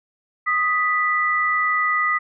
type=tone pair together; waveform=sine; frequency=1244.5 / 1971.7 Hz; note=D#6 / B6; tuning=0 / -3 cents; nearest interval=minor sixth; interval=797 cents; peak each=-20 dBFS; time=0.46-2.19 s; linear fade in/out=20 ms; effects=none